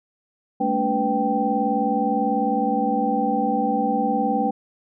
sine tone cluster, 208.6 / 228.3 / 287.2 / 496 / 781 Hz, G#3 / A#3 / D4 / B4 / G5, +8 / -36 / -39 / +7 / -7 cents, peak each -27 / -26 / -26 / -27 / -22 dBFS, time 0.6-4.51 s, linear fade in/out 10 ms, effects none

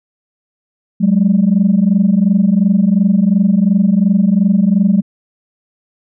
sine tone pair together, 186.29 / 209.1 Hz, F#3 / G#3, +12 / +12 cents, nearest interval major second, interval 200 cents, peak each -10 dBFS, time 1-5.02 s, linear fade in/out 20 ms, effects tanh soft clip ceiling -3 dBFS

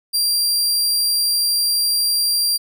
sawtooth tone, 4743 Hz, D8, 16 cents sharp, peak -13 dBFS, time 0.13-2.58 s, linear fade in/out 20 ms, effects none

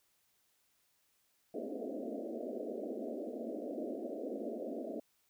pink band-pass noise, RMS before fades -41 dBFS, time 1.54-5 s, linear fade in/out 5 ms, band 220 to 670 Hz, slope 96 dB/octave, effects white hiss -75 dBFS RMS until 5.29 s

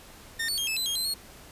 sawtooth tone with pitch steps, 1824 / 4451 / 3222 / 2613 / 4029 / 3246 / 4091 / 4312 Hz, A#6 / C#8 / G7 / E7 / B7 / G#7 / C8 / C#8, -38 / +6 / +47 / -16 / +34 / -40 / -40 / -49 cents, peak -24 dBFS, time 0.39-1.142 s, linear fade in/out 10 ms, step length 94 ms, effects pink hiss -49 dBFS RMS until 1.51 s + resampled to 32000 Hz

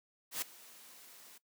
white noise with ADSR envelope, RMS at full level -35 dBFS, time 0.31-1.38 s, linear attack 110 ms, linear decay 5 ms, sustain -21 dB, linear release 5 ms, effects noise-tail reverb RT60 0.1 s tail -18 dB re dry + high-pass 200 Hz 12 dB/octave

